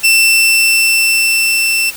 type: tone with level ramp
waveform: sawtooth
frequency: 2680 Hz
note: E7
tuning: 28 cents sharp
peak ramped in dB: -3 to -8 dBFS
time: 0.03-1.91 s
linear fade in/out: 20 ms
effects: white hiss -30 dBFS RMS until 1.96 s